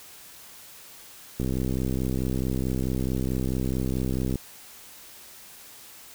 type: click train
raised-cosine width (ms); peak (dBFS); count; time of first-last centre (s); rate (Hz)
3; -15; 192; 1.4-4.357; 64.6
effects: white hiss -47 dBFS RMS until 6.14 s